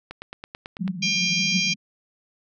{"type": "click train", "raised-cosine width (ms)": 0.3, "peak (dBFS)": -19, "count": 8, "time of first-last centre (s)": [0.11, 0.878], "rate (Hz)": 9.11}
{"type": "band-pass noise", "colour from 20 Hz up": "white", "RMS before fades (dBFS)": -30, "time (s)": [0.79, 1.76], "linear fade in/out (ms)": 20, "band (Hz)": [170, 200], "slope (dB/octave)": 96}
{"type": "harmonic tone", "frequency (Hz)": 799, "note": "G5", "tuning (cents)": 33, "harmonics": [3, 4, 5, 6, 7, 8], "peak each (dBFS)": [-24, -28, -34, -28, -29, -32], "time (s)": [1.02, 1.74], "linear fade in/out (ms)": 10}
{"effects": []}